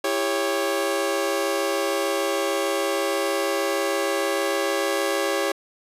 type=chord; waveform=sawtooth; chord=C# diminished; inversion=first; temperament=just; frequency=332.6 / 399.1 / 554.4 Hz; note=E4 / G4 / C#5; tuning=+16 / +31 / 0 cents; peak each=-25 / -22 / -21 dBFS; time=0.04-5.52 s; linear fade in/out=5 ms; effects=resampled to 32000 Hz